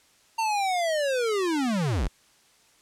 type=linear sweep; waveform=square; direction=down; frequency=914 to 32.4 Hz; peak=-24 dBFS; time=0.38-2.08 s; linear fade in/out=10 ms; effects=white hiss -60 dBFS RMS until 2.81 s + low-pass 9000 Hz 12 dB/octave